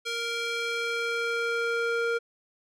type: tone with band-pass filter sweep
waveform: square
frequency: 466.2 Hz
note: A#4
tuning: in tune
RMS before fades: -29 dBFS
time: 0.05-2.19 s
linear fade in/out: 20 ms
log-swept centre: 3400 to 1100 Hz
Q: 0.99
effects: none